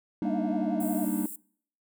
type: chord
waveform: triangle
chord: Eb major seventh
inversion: first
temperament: equal with one note detuned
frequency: 197.93 / 233.1 / 293.7 / 311.1 Hz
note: G3 / Bb3 / D4 / Eb4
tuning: +17 / 0 / 0 / 0 cents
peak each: -30 dBFS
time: 0.22-1.26 s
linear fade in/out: 2 ms
type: tone with vibrato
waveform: sine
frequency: 671 Hz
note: E5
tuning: 31 cents sharp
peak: -34 dBFS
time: 0.25-1.05 s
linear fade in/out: 2 ms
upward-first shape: triangle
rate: 11 Hz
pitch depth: 130 cents each way
type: high-pass noise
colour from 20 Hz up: white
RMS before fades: -40 dBFS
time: 0.8-1.36 s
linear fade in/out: 5 ms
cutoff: 7500 Hz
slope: 96 dB/octave
effects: noise-tail reverb RT60 0.6 s tail -25 dB re dry